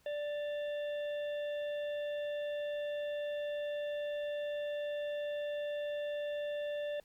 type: harmonic tone with a mistuned harmonic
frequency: 587.3 Hz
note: D5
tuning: in tune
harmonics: 1 / 3 / 5 / 6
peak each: -35 / -49 / -54 / -53 dBFS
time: 0.06-7 s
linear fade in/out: 2 ms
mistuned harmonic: 5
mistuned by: -110 cents
effects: pink hiss -69 dBFS RMS until 7.04 s